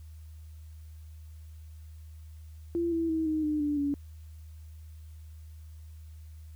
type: tone with pitch steps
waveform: sine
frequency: 340 / 330.1 / 320.5 / 311.2 / 302.2 / 293.4 / 284.9 Hz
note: F4 / E4 / E4 / D#4 / D4 / D4 / C#4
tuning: -46 / +2 / -49 / 0 / +50 / -2 / +48 cents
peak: -26 dBFS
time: 2.75-3.94 s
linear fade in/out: 0 ms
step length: 170 ms
effects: added 78 Hz sine -44 dBFS peak until 6.55 s + white hiss -66 dBFS RMS until 6.55 s